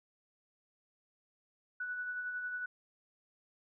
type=tone with tremolo; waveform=sine; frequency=1480 Hz; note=F#6; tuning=in tune; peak=-35 dBFS; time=1.8-2.66 s; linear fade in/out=5 ms; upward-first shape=sine; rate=11 Hz; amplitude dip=35%; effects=none